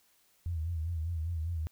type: tone with vibrato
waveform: sine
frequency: 82.41 Hz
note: E2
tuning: in tune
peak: -31 dBFS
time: 0.46-1.67 s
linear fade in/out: 0 ms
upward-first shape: sine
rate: 5 Hz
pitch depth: 93 cents each way
effects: white hiss -68 dBFS RMS until 1.71 s